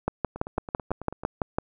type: two click trains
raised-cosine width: 1 ms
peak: -22 / -10 dBFS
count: 9 / 10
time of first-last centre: 0.36-1.235 / 0.08-1.585 s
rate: 9.14 / 5.98 Hz
effects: none